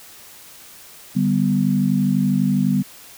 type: chord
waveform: sine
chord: G major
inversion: second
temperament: equal with one note detuned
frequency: 146.83 / 194.87 / 246.9 Hz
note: D3 / G3 / B3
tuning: 0 / -10 / 0 cents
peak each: -22 / -18 / -20 dBFS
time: 1.15-2.83 s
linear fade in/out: 20 ms
effects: white hiss -43 dBFS RMS until 3.17 s